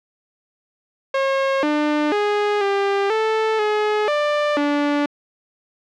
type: tone with pitch steps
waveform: sawtooth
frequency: 541 / 299.1 / 414.3 / 397.8 / 439.6 / 422.9 / 592 / 290.4 Hz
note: C#5 / D4 / G#4 / G4 / A4 / G#4 / D5 / D4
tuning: -42 / +32 / -4 / +25 / -2 / +31 / +14 / -19 cents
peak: -13 dBFS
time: 1.14-5.06 s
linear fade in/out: 5 ms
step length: 490 ms
effects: low-pass 3000 Hz 12 dB/octave